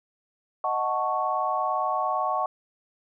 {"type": "chord", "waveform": "sine", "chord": "D# half-diminished seventh", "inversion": "none", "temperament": "equal", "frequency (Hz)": [622.3, 740, 880, 1108.7], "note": ["D#5", "F#5", "A5", "C#6"], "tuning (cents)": [0, 0, 0, 0], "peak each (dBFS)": [-31, -28, -31, -27], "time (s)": [0.64, 2.46], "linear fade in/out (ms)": 2, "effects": []}